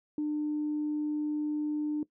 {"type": "tone", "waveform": "sine", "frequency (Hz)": 300, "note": "D4", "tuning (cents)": 37, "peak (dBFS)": -27, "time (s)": [0.18, 2.03], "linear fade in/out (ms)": 2, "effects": ["noise-tail reverb RT60 0.1 s tail -19 dB re dry", "tanh soft clip ceiling -24 dBFS"]}